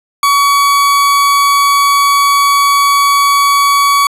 40% pulse tone, 1130 Hz, C#6, 33 cents sharp, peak -6 dBFS, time 0.23-4.07 s, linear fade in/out 2 ms, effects resampled to 32000 Hz + 8-bit

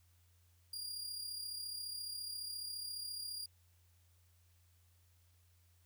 sawtooth tone with amplitude modulation, 4813 Hz, D8, 42 cents sharp, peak -37 dBFS, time 0.73-3.46 s, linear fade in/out 5 ms, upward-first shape sine, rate 34.5 Hz, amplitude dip 45%, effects added 87 Hz sine -67 dBFS peak until 5.85 s + white hiss -75 dBFS RMS until 5.85 s

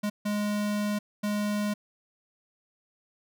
square tone bursts at uneven times, 207.7 Hz, G#3, in tune, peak -27 dBFS, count 3, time 0.03-0.1 / 0.25-0.99 / 1.23-1.74 s, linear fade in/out 10 ms, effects none

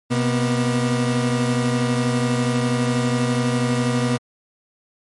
30% pulse tone pair together, 126.5 / 240.8 Hz, B2 / B3, +42 / -44 cents, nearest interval major seventh, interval 1114 cents, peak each -18 dBFS, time 0.1-4.18 s, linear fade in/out 20 ms, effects MP3 48 kbps

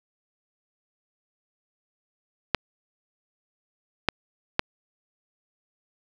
clicks, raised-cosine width 0.3 ms, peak -3 dBFS, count 3, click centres 2.547 / 4.087 / 4.594 s, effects none

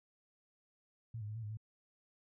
sine tone with pitch steps, 114.4 / 104.4 / 107.2 / 114.4 / 104.8 / 109.4 Hz, A#2 / G#2 / A2 / A#2 / G#2 / A2, -32 / +10 / -45 / -32 / +16 / -9 cents, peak -40 dBFS, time 1.14-1.572 s, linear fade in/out 5 ms, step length 72 ms, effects none

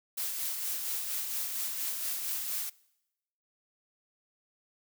blue noise with tremolo, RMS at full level -33 dBFS, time 0.17-2.7 s, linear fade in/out 10 ms, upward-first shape sine, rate 4.3 Hz, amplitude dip 35%, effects noise-tail reverb RT60 0.9 s tail -23 dB re dry

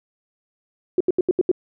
sine tone bursts, 362.7 Hz, F#4, 34 cents flat, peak -13 dBFS, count 6, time 0.98-1.515 s, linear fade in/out 2 ms, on 25 ms, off 77 ms, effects none

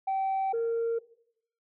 sine tone pair in turn, 772 / 461.2 Hz, G5 / A#4, -27 / -19 cents, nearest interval major sixth, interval 892 cents, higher first, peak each -24 dBFS, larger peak neither, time 0.07-0.53 / 0.53-0.99 s, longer neither, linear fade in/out 10 ms, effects noise-tail reverb RT60 0.7 s tail -18 dB re dry + tanh soft clip ceiling -24 dBFS

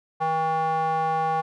square tone with band-pass filter, 160 Hz, D#3, 49 cents sharp, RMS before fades -24 dBFS, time 0.2-1.42 s, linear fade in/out 20 ms, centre 900 Hz, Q 8.7, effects none

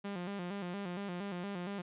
sawtooth tone with vibrato, 188.4 Hz, F#3, 32 cents sharp, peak -34 dBFS, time 0.04-1.82 s, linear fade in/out 10 ms, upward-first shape square, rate 4.3 Hz, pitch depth 110 cents each way, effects resampled to 8000 Hz + 12-bit

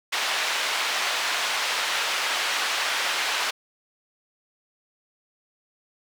white band-pass noise, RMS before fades -26 dBFS, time 0.12-3.51 s, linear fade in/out 10 ms, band 720 to 3500 Hz, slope 12 dB/octave, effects none

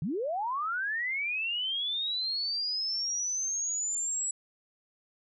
sine linear sweep, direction up, 130.81 to 7820 Hz, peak -29 dBFS, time 0.02-4.31 s, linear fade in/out 2 ms, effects none

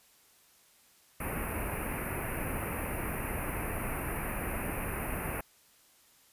pink band-stop noise, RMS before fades -35 dBFS, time 1.2-5.41 s, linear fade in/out 5 ms, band 2700 to 9400 Hz, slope 96 dB/octave, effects white hiss -63 dBFS RMS until 6.32 s + resampled to 32000 Hz

